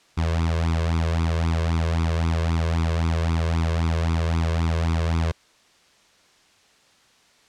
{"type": "tone with flanger", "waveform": "sawtooth", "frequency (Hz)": 82.41, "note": "E2", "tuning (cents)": 0, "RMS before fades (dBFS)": -22, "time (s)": [0.17, 5.32], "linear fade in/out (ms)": 10, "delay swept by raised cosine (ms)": [0.82, 1.92], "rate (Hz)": 3.8, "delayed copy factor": 0.8, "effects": ["white hiss -57 dBFS RMS until 7.48 s", "low-pass 6000 Hz 12 dB/octave"]}